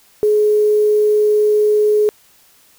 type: tone with quantisation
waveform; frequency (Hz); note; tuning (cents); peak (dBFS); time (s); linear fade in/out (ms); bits
sine; 422.2; G#4; +29; -10; 0.23-2.09; 0; 6
effects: white hiss -51 dBFS RMS until 2.78 s